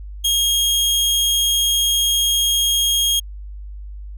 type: tone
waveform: sawtooth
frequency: 3255 Hz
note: G#7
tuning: 36 cents flat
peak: -12 dBFS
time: 0.24-3.2 s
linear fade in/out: 10 ms
effects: added 50 Hz sine -30 dBFS peak until 4.17 s